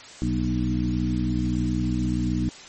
harmonic tone with a mistuned harmonic, 61.5 Hz, B1, 7 cents flat, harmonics 1 / 2 / 3 / 4 / 5, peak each -28 / -28 / -28 / -28 / -28 dBFS, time 0.22-2.49 s, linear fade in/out 0 ms, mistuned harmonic 4, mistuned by -37 cents, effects white hiss -43 dBFS RMS until 2.68 s + MP3 32 kbps

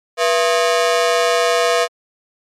sawtooth ring-modulated tone, 580 Hz, D5, 22 cents flat, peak -6 dBFS, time 0.17-1.88 s, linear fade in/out 50 ms, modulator 93.6 Hz, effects low-pass 8000 Hz 12 dB/octave + MP3 96 kbps

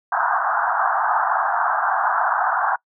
pink band-pass noise, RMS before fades -20 dBFS, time 0.12-2.76 s, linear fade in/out 5 ms, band 690 to 1600 Hz, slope 96 dB/octave, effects noise-tail reverb RT60 0.1 s tail -24 dB re dry

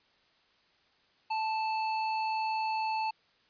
square tone, 879 Hz, A5, 2 cents flat, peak -30 dBFS, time 1.3-3.11 s, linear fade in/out 10 ms, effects white hiss -67 dBFS RMS until 3.49 s + resampled to 11025 Hz

